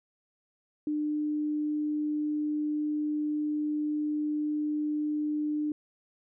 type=tone; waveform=sine; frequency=300.3 Hz; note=D4; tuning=39 cents sharp; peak=-27 dBFS; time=0.87-5.72 s; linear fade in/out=2 ms; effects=none